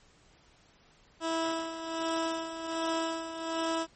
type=tone with tremolo; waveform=15% pulse; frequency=327.1 Hz; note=E4; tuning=13 cents flat; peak=-22 dBFS; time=1.2-3.87 s; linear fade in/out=50 ms; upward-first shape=sine; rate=1.3 Hz; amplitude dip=65%; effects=pink hiss -62 dBFS RMS until 3.95 s + MP3 32 kbps